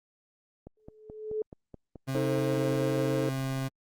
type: click train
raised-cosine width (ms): 2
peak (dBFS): -30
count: 9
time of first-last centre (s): 0.67-2.387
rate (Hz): 4.66
type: tone with exponential growth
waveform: sine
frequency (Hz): 431.3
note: A4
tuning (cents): -35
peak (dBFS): -26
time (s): 0.77-1.42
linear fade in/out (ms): 2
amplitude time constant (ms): 140
type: tone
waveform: 30% pulse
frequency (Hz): 133.5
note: C3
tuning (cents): +35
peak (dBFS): -27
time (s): 2.07-3.69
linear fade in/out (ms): 20
type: chord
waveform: triangle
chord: A diminished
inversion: second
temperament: just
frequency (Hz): 316.8 / 440 / 528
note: Eb4 / A4 / C5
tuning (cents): +31 / 0 / +16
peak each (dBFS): -30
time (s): 2.15-3.29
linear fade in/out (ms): 0
effects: Opus 32 kbps